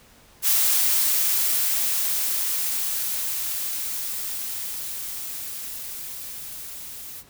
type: noise with level ramp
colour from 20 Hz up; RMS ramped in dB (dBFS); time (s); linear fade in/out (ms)
blue; -19 to -38; 0.42-7.24; 50
effects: pink hiss -53 dBFS RMS until 7.29 s